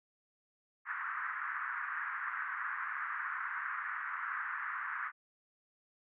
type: band-pass noise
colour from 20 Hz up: white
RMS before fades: -39 dBFS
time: 0.85-5.12 s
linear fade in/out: 50 ms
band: 1100 to 1800 Hz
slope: 48 dB/octave
effects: none